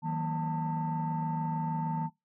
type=tone cluster; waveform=sine; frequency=160.4 / 186.9 / 235 / 894 Hz; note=E3 / F#3 / A#3 / A5; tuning=-47 / +18 / +14 / +27 cents; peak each=-31 / -40 / -37 / -32 dBFS; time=0.02-2.1 s; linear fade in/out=50 ms; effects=noise-tail reverb RT60 0.2 s tail -20 dB re dry + tanh soft clip ceiling -24 dBFS